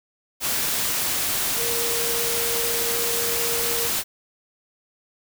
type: tone in noise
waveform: sine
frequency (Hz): 467.7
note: A#4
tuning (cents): +6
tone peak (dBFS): -29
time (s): 1.56-3.9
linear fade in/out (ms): 50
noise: white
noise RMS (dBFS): -24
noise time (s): 0.4-4.04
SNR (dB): -8
effects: none